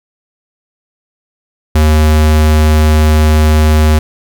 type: tone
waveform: square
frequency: 77.1 Hz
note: D#2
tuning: 15 cents flat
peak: -6 dBFS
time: 1.75-3.99 s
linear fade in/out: 5 ms
effects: 8-bit